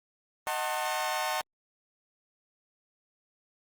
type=chord; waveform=sawtooth; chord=D# diminished seventh; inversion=none; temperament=just; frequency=622.3 / 746.7 / 896 / 1075.3 Hz; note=D#5 / F#5 / A5 / C6; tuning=0 / +16 / +31 / +47 cents; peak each=-32 / -30 / -30 / -32 dBFS; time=0.47-1.41 s; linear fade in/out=0 ms; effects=Opus 32 kbps